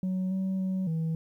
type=tone with pitch steps; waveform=sine; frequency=186.1 / 189.9 / 188.1 / 161.8 Hz; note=F#3 / F#3 / F#3 / E3; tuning=+10 / +45 / +29 / -32 cents; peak=-24 dBFS; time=0.03-1.15 s; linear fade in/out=2 ms; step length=280 ms; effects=tanh soft clip ceiling -26 dBFS + 11-bit